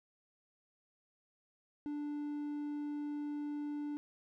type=tone; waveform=triangle; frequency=293.7 Hz; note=D4; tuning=in tune; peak=-35 dBFS; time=1.86-3.97 s; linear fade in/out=0 ms; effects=none